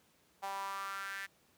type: tone with high-pass filter sweep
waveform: sawtooth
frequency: 196 Hz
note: G3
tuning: in tune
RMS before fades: -41 dBFS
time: 0.42-1.27 s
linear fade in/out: 20 ms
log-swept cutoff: 810 to 1800 Hz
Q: 5
effects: pink hiss -69 dBFS RMS until 1.57 s + high-pass 100 Hz 12 dB/octave